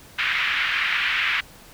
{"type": "band-pass noise", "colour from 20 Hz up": "pink", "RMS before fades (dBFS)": -23, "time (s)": [0.18, 1.41], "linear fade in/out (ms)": 10, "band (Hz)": [1600, 2800], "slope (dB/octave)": 24, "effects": ["pink hiss -47 dBFS RMS until 1.73 s"]}